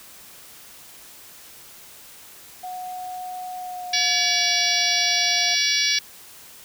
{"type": "tone with pitch glide", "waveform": "sine", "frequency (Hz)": [733, 704.4], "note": ["F#5", "F5"], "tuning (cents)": [-16, 15], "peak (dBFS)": -30, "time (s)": [2.63, 5.55], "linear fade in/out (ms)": 10, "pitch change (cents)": -69, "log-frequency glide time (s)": [3.55, 4.46]}
{"type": "harmonic tone", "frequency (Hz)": 570, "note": "C#5", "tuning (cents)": 48, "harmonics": [3, 4, 5, 6, 7, 8, 9, 10], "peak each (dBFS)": [-30, -25, -30, -26, -27, -26, -27, -26], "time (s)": [3.93, 5.99], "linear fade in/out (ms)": 5}
{"effects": ["white hiss -45 dBFS RMS until 6.64 s"]}